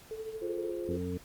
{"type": "tone with tremolo", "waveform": "sine", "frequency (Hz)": 440, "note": "A4", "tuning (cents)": 0, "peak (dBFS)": -34, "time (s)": [0.11, 0.71], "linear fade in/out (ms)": 0, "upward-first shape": "triangle", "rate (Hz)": 13, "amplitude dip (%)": 70}
{"type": "chord", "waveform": "sine", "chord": "F minor", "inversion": "none", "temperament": "just", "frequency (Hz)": [349.2, 419.1, 523.8], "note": ["F4", "Ab4", "C5"], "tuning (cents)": [0, 16, 2], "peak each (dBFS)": [-35, -40, -40], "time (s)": [0.41, 0.98], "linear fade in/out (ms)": 20}
{"type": "harmonic tone", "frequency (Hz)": 89.7, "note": "F2", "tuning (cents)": 47, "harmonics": [1, 2, 3, 5], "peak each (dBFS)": [-38, -38, -38, -38], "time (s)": [0.88, 1.18], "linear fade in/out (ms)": 10}
{"effects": ["pink hiss -55 dBFS RMS until 1.24 s", "Opus 48 kbps"]}